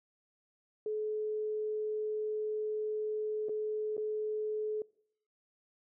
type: tone with dropouts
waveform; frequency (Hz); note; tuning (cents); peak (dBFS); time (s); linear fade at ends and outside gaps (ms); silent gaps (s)
sine; 428.3; A4; -47; -32; 0.86-4.82; 2; 3.486-3.493 / 3.968-3.978
effects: noise-tail reverb RT60 0.7 s tail -24 dB re dry